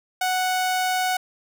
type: tone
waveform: sawtooth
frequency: 740 Hz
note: F#5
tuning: in tune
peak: -17 dBFS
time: 0.21-1.17 s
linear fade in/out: 5 ms
effects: none